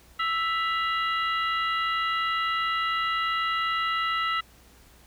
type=harmonic tone with a mistuned harmonic; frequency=659.3 Hz; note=E5; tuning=in tune; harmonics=2 / 3 / 4 / 5 / 6; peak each=-26 / -30 / -33 / -41 / -38 dBFS; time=0.19-4.41 s; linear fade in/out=10 ms; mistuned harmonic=4; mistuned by=+120 cents; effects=added 60 Hz sine -56 dBFS peak until 5.06 s + pink hiss -56 dBFS RMS until 5.06 s